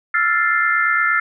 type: chord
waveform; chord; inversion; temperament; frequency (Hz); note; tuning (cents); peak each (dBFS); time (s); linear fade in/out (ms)
sine; F major seventh; third; equal with one note detuned; 1328.4 / 1396.9 / 1760 / 2093; E6 / F6 / A6 / C7; +13 / 0 / 0 / 0; -21 / -19 / -19 / -21; 0.14-1.2; 5
effects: none